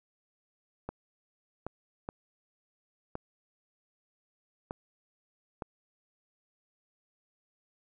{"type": "clicks", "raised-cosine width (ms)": 1, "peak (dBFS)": -22, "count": 6, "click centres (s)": [0.89, 1.666, 2.089, 3.154, 4.709, 5.622], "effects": []}